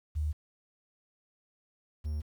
sine / triangle tone pair in turn, 75.9 / 75.48 Hz, D#2 / D2, -42 / +48 cents, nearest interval unison, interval 10 cents, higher first, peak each -28 / -29 dBFS, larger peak first, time 0.15-0.33 / 2.04-2.22 s, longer neither, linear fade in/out 20 ms, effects 10-bit

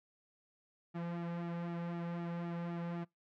sawtooth tone with flanger, 171.1 Hz, F3, 35 cents flat, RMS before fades -40 dBFS, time 0.94-3.05 s, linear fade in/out 20 ms, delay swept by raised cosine 1.9 to 3.1 ms, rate 3.9 Hz, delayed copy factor -0.65, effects noise-tail reverb RT60 0.2 s tail -26 dB re dry + low-pass 2000 Hz 12 dB/octave

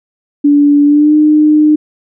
sine tone with pitch glide, 289.1 to 303.6 Hz, D4 to D#4, -27 to -42 cents, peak -4 dBFS, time 0.44-1.76 s, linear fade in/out 10 ms, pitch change +85 cents, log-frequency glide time 0.85-1.14 s, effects none

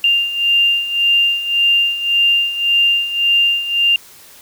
sine beating tone pair, 2793 / 2794.8 Hz, F7 / F7, -1 / +1 cents, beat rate 1.8 Hz, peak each -18 / -13 dBFS, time 0.04-3.96 s, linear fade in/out 2 ms, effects white hiss -42 dBFS RMS until 4.41 s

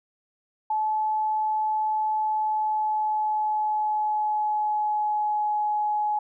sine tone with pitch glide, 862 to 842.8 Hz, A5 to G#5, -36 to +25 cents, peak -22 dBFS, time 0.7-6.19 s, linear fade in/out 5 ms, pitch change -39 cents, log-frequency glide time 2.18-5.56 s, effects none

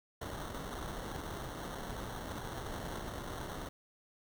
pink noise with sample-and-hold, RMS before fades -42 dBFS, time 0.21-3.69 s, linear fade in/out 5 ms, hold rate 2450 Hz, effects none

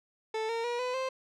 30% pulse tone with pitch steps, 440 / 459.5 / 479.8 / 501.1 / 523.3 Hz, A4 / A#4 / A#4 / B4 / C5, 0 / -25 / +50 / +25 / 0 cents, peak -28 dBFS, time 0.34-1.09 s, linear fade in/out 5 ms, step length 150 ms, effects low-pass 5000 Hz 12 dB/octave

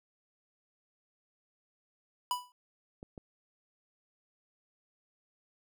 square tone with exponential decay, 987.8 Hz, B5, in tune, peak -27 dBFS, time 2.31-2.52 s, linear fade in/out 1 ms, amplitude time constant 44 ms
clicks, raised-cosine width 2 ms, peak -32 dBFS, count 2, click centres 3.029 / 3.178 s
effects none

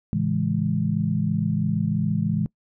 sine chord, A major seventh, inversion none, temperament equal, 110 / 138.59 / 164.81 / 207.7 Hz, A2 / C#3 / E3 / G#3, 0 / 0 / 0 / 0 cents, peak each -28 / -29 / -24 / -25 dBFS, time 0.13-2.46 s, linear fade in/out 0 ms, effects noise-tail reverb RT60 0.1 s tail -23 dB re dry

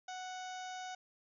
harmonic tone with a mistuned harmonic, 740 Hz, F#5, in tune, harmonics 1 / 2 / 3 / 4 / 5 / 6 / 7 / 8 / 9, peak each -43 / -50 / -56 / -56 / -55 / -63 / -60 / -57 / -58 dBFS, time 0.08-0.95 s, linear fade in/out 5 ms, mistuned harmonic 6, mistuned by +42 cents, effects none

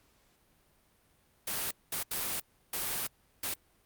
white noise bursts at uneven times, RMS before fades -34 dBFS, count 5, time 1.47-1.71 / 1.92-2.03 / 2.11-2.4 / 2.73-3.07 / 3.43-3.54 s, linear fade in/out 5 ms, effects pink hiss -68 dBFS RMS until 3.85 s + Opus 48 kbps

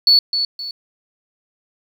sine tone with echo, 4435 Hz, C#8, in tune, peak -7 dBFS, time 0.07-0.19 s, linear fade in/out 2 ms, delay 260 ms, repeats 2, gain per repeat -9 dB, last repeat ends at 0.71 s, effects tanh soft clip ceiling -3 dBFS + 8-bit

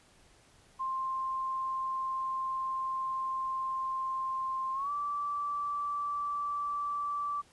sine tone with pitch glide, 1053 to 1161.6 Hz, C6 to D6, +11 to -19 cents, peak -31 dBFS, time 0.79-7.42 s, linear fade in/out 20 ms, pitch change +170 cents, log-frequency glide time 4.73-4.91 s, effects pink hiss -62 dBFS RMS until 7.52 s + resampled to 24000 Hz

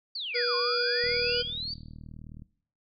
sine exponential two-way sweep, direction down then up, 4699 to 1046.5 to 4699 Hz, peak -32 dBFS, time 0.15-1.74 s, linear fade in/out 5 ms, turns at 0.55 s
harmonic tone, 483.5 Hz, B4, 37 cents flat, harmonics 1 / 3 / 5 / 7 / 9 / 10, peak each -29 / -36 / -38 / -41 / -38 / -29 dBFS, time 0.34-1.43 s, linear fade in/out 20 ms
click train, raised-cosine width 5 ms, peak -33 dBFS, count 55, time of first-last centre 1.04-2.421 s, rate 39.1 Hz
effects noise-tail reverb RT60 0.5 s tail -18 dB re dry

